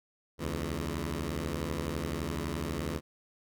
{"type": "beating tone pair", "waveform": "10% pulse", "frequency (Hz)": [71.3, 83.3], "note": ["C#2", "E2"], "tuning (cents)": [49, 19], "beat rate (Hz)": 12, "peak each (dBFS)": -27, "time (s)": [0.38, 3.01], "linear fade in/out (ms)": 50, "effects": []}